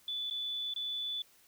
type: tone with dropouts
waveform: sine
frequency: 3475 Hz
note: A7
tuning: 22 cents flat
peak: -34 dBFS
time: 0.08-1.22 s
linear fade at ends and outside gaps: 2 ms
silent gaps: 0.3-0.309 / 0.738-0.761 s
effects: white hiss -64 dBFS RMS until 1.47 s